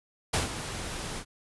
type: noise with ADSR envelope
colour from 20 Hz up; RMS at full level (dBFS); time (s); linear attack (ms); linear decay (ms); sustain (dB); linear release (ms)
pink; -25; 0.33-1.25; 9; 140; -11; 71
effects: resampled to 24000 Hz